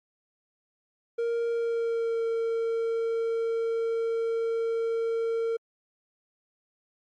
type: tone with pitch glide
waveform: triangle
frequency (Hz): 466.2 to 456.9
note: A#4 to A#4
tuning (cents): 0 to -35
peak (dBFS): -23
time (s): 1.18-5.57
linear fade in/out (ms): 10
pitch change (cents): -35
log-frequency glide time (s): 1.49-2.25
effects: MP3 48 kbps